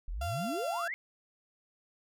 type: exponential sweep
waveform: sine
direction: up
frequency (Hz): 35.55 to 2217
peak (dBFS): -34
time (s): 0.08-0.94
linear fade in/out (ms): 0
type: tone with vibrato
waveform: 35% pulse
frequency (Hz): 686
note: F5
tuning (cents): -31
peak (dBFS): -33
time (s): 0.21-0.88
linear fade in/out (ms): 5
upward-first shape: triangle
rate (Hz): 5.7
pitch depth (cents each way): 19
effects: none